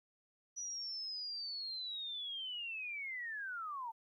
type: linear sweep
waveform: sine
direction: down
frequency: 5900 to 877 Hz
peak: -40 dBFS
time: 0.56-3.92 s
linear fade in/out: 20 ms
effects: 13-bit